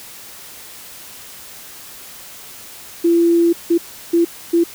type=tone bursts at uneven times; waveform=sine; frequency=339.1 Hz; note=E4; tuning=49 cents sharp; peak=-10 dBFS; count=4; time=3.04-3.53 / 3.7-3.78 / 4.13-4.25 / 4.53-4.64 s; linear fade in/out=10 ms; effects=white hiss -37 dBFS RMS until 4.74 s